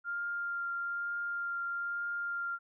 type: tone with vibrato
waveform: sine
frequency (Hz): 1396.9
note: F6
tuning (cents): 0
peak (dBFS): -33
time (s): 0.04-2.59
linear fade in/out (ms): 50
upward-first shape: triangle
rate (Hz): 1.1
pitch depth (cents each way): 11
effects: none